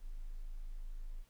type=tone; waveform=sine; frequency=26.89 Hz; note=A0; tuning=39 cents flat; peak=-40 dBFS; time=0-1.25 s; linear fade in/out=50 ms; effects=pink hiss -71 dBFS RMS until 1.29 s